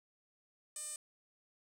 sawtooth tone with band-pass filter, 602 Hz, D5, 43 cents sharp, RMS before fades -44 dBFS, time 0.76-0.96 s, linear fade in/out 2 ms, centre 8500 Hz, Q 8.1, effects none

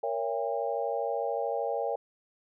sine chord, A# diminished seventh, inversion none, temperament just, 466.2 / 559.4 / 671.3 / 805.5 Hz, A#4 / C#5 / E5 / G5, 0 / +16 / +31 / +47 cents, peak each -33 / -33 / -35 / -34 dBFS, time 0.03-1.96 s, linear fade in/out 5 ms, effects none

